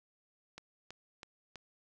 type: click train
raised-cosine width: 0.2 ms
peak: -29 dBFS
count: 4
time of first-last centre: 0.58-1.557 s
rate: 3.07 Hz
effects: none